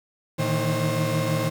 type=tone cluster; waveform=35% pulse; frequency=114.5 / 153.9 / 160.2 / 531 Hz; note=A#2 / D#3 / E3 / C5; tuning=-31 / -19 / -49 / +25 cents; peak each=-26 dBFS; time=0.38-1.5 s; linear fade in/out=20 ms; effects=7-bit